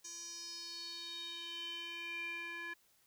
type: tone with band-pass filter sweep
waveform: square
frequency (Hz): 340.2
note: F4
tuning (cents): -45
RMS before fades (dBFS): -45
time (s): 0.04-2.74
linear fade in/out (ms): 10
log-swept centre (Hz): 6300 to 1900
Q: 6.5
effects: white hiss -71 dBFS RMS until 3.06 s